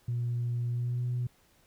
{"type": "tone with pitch glide", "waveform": "sine", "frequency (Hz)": [120, 122.88], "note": ["B2", "B2"], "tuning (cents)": [-49, -8], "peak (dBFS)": -27, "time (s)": [0.08, 1.27], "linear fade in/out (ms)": 5, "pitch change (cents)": 41, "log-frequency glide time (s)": [0.69, 1.01], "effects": ["tanh soft clip ceiling -25 dBFS", "pink hiss -65 dBFS RMS until 1.66 s"]}